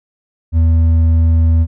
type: tone with hard clipping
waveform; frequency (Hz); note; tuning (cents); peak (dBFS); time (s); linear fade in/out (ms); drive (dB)
sine; 81.7; E2; -15; -9; 0.52-1.67; 50; 4
effects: none